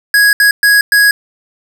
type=tone bursts at uneven times; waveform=square; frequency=1661.2 Hz; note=G#6; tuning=in tune; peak=-6 dBFS; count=4; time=0.14-0.33 / 0.4-0.51 / 0.63-0.81 / 0.92-1.11 s; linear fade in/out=2 ms; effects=none